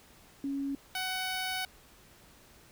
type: tone pair in turn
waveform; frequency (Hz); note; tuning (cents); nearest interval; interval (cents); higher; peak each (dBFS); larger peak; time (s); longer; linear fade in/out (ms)
sine / 10% pulse; 277.2 / 748.2; C#4 / F#5; 0 / +19; octave + perfect fourth; 1719; second; -31 / -24; second; 0.44-0.75 / 0.95-1.65; second; 2
effects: pink hiss -58 dBFS RMS until 2.71 s